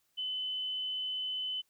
sine tone, 3025 Hz, F#7, 38 cents sharp, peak -33 dBFS, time 0.17-1.62 s, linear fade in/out 20 ms, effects white hiss -75 dBFS RMS until 1.69 s

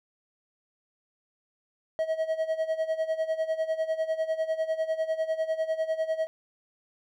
triangle tone with tremolo, 640 Hz, D#5, 49 cents sharp, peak -21 dBFS, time 1.99-6.27 s, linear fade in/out 0 ms, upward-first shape sine, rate 10 Hz, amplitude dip 80%, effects none

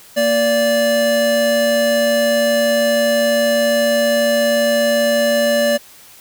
square tone pair together, 233.1 / 581.6 Hz, A#3 / D5, 0 / -17 cents, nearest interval octave + major third, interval 1583 cents, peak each -22 / -14 dBFS, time 0.16-5.78 s, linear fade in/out 20 ms, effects white hiss -43 dBFS RMS until 6.2 s

